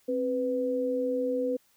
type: tone pair together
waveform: sine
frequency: 264.4 / 497.9 Hz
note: C4 / B4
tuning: +18 / +14 cents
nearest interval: major seventh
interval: 1096 cents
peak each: -31 / -27 dBFS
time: 0.08-1.57 s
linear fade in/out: 10 ms
effects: white hiss -66 dBFS RMS until 1.76 s